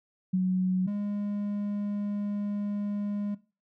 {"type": "tone pair in turn", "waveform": ["sine", "triangle"], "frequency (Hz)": [185, 204.9], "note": ["F#3", "G#3"], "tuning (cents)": [0, -23], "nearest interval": "major second", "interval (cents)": 177, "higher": "second", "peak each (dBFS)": [-22, -27], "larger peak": "first", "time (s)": [[0.33, 0.87], [0.87, 3.35]], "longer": "second", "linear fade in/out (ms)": 10, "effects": ["noise-tail reverb RT60 0.3 s tail -17 dB re dry"]}